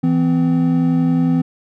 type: tone pair together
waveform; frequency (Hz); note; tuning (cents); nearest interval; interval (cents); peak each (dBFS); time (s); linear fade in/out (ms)
triangle; 164.9 / 256; E3 / C4; +1 / -38; minor sixth; 761; -14 / -13; 0.03-1.42; 10
effects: none